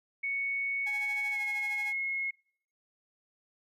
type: tone with pitch glide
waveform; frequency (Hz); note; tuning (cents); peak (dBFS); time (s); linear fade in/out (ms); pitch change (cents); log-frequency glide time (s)
sine; 2220 to 2168; C#7 to C#7; +2 to -39; -30; 0.23-2.31; 10; -41; 1.32-1.38
type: tone with tremolo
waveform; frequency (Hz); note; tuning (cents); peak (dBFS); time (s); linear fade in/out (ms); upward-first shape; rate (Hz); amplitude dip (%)
sawtooth; 830.6; G#5; 0; -37; 0.86-1.93; 10; sine; 13; 60
effects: noise-tail reverb RT60 0.6 s tail -26 dB re dry + resampled to 32000 Hz